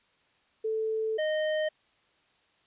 sine / square tone pair in turn, 440 / 618.6 Hz, A4 / D#5, 0 / -10 cents, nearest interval tritone, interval 590 cents, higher second, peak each -27 dBFS, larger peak neither, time 0.64-1.18 / 1.18-1.69 s, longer first, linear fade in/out 10 ms, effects white hiss -67 dBFS RMS until 2.66 s + resampled to 8000 Hz

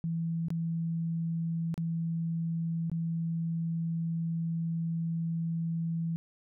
sine tone with dropouts, 165.5 Hz, E3, 7 cents sharp, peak -29 dBFS, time 0.04-6.16 s, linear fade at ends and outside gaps 0 ms, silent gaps 0.484-0.504 / 1.742-1.778 / 2.898-2.916 s, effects none

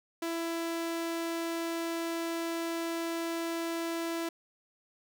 sawtooth tone, 333.2 Hz, E4, 19 cents sharp, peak -28 dBFS, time 0.22-4.29 s, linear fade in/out 5 ms, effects none

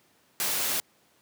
white noise, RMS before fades -28 dBFS, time 0.4-0.8 s, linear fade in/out 0 ms, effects pink hiss -64 dBFS RMS until 1.21 s + high-pass 150 Hz 12 dB/octave

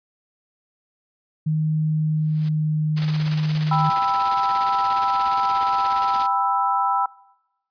sine tone with pitch glide, 155.56 to 153.95 Hz, D#3 to D#3, 0 to -18 cents, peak -18 dBFS, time 1.46-3.9 s, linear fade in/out 10 ms, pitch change -18 cents, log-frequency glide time 1.79-2.78 s
white noise with exponential growth, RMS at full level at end -38 dBFS, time 2.11-2.49 s, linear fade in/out 5 ms, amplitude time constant 81 ms
white noise with tremolo, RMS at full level -29 dBFS, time 2.96-6.27 s, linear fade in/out 20 ms, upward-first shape square, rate 17 Hz, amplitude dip 50%
sine chord, E minor, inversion first, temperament just, 791.1 / 988.9 / 1318.5 Hz, G5 / B5 / E6, +16 / +2 / 0 cents, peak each -22 / -22 / -23 dBFS, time 3.71-7.06 s, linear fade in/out 5 ms
effects noise-tail reverb RT60 1.0 s tail -24 dB re dry + resampled to 11025 Hz

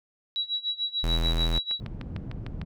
sine tone with tremolo, 3897 Hz, B7, 24 cents flat, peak -24 dBFS, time 0.36-1.8 s, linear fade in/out 0 ms, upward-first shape sine, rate 6.8 Hz, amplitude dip 90%
square tone, 41.2 Hz, E1, in tune, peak -24 dBFS, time 1.03-1.59 s, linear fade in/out 10 ms
click train, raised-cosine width 0.3 ms, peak -23 dBFS, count 10, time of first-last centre 1.26-2.615 s, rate 6.64 Hz
white low-pass noise, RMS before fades -36 dBFS, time 1.79-2.65 s, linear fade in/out 20 ms, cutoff 130 Hz, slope 12 dB/octave
effects none

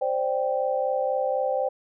sine chord, C suspended second, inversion none, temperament equal, 523.3 / 587.3 / 784 Hz, C5 / D5 / G5, 0 / 0 / 0 cents, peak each -25 / -28 / -28 dBFS, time 0.01-1.69 s, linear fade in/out 10 ms, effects none

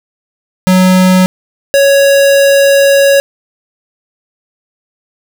square tone pair in turn, 185 / 555.7 Hz, F#3 / C#5, 0 / +4 cents, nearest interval octave + perfect fifth, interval 1904 cents, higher second, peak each -5 dBFS, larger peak neither, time 0.67-1.26 / 1.74-3.2 s, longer second, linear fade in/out 0 ms, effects none

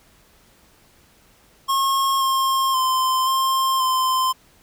square tone with pitch steps, 1083 / 1069 / 1038 / 1058 / 1037 Hz, C#6 / C6 / C6 / C6 / C6, -41 / +37 / -14 / +19 / -16 cents, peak -18 dBFS, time 1.68-4.33 s, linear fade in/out 20 ms, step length 530 ms, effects pink hiss -55 dBFS RMS until 4.62 s

